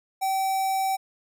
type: tone with notch filter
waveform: square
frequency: 770 Hz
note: G5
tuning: 31 cents flat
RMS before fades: -25 dBFS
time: 0.21-0.97 s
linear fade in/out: 20 ms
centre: 3100 Hz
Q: 0.93
effects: none